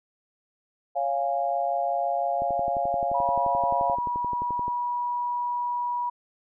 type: chord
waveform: sine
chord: Db major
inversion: none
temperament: equal with one note detuned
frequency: 554.4 / 698.5 / 824.4 Hz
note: Db5 / F5 / Ab5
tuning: 0 / 0 / -13 cents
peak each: -30 / -25 / -30 dBFS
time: 0.95-3.96 s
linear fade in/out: 20 ms
type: click train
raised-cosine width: 2 ms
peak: -24 dBFS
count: 27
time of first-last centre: 2.42-4.681 s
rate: 11.5 Hz
type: tone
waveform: sine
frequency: 970 Hz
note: B5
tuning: 31 cents flat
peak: -25 dBFS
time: 3.14-6.1 s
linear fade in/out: 10 ms
effects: none